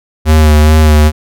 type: tone with vibrato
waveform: square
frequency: 76.8 Hz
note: D#2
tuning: 22 cents flat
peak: -4 dBFS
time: 0.25-1.12 s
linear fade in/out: 50 ms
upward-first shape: sine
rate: 2.4 Hz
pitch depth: 32 cents each way
effects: none